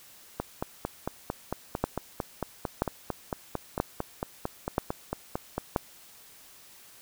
two click trains, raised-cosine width 1 ms, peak -15 / -10 dBFS, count 24 / 5, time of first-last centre 0.4-5.58 / 1.84-5.762 s, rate 4.44 / 1.02 Hz, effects white hiss -53 dBFS RMS until 7.01 s

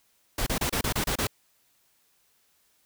pink noise bursts, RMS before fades -27 dBFS, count 8, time 0.38-1.271 s, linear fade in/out 5 ms, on 86 ms, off 29 ms, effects white hiss -67 dBFS RMS until 2.85 s

